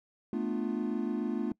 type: chord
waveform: triangle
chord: B half-diminished seventh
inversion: third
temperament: equal with one note detuned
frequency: 220 / 246.9 / 296.6 / 349.2 Hz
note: A3 / B3 / D4 / F4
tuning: 0 / 0 / +17 / 0 cents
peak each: -32 / -33 / -34 / -35 dBFS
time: 0.33-1.52 s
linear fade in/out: 2 ms
effects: noise-tail reverb RT60 0.1 s tail -23 dB re dry